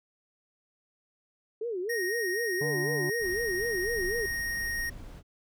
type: tone with vibrato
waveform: sine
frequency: 413.1 Hz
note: G#4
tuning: 9 cents flat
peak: -30 dBFS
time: 1.61-4.26 s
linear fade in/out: 5 ms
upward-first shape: sine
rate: 4 Hz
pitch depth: 260 cents each way
type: tone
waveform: square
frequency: 1864.7 Hz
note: A#6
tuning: in tune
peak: -31 dBFS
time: 1.89-4.9 s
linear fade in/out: 10 ms
type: harmonic tone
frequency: 146.83 Hz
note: D3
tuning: in tune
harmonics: 1 / 2 / 4 / 5 / 6 / 7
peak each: -33 / -39 / -45 / -47 / -49 / -50 dBFS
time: 2.61-3.1 s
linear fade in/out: 2 ms
type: noise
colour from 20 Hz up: brown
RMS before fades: -42 dBFS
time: 3.19-5.23 s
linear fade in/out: 50 ms
effects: none